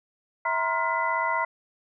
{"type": "tone cluster", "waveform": "sine", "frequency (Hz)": [653, 947, 1043, 1409, 2006], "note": ["E5", "A#5", "C6", "F6", "B6"], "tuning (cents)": [-17, 27, -6, 15, 26], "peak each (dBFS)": [-32, -27, -29, -32, -30], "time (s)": [0.45, 1.45], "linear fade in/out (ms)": 5, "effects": []}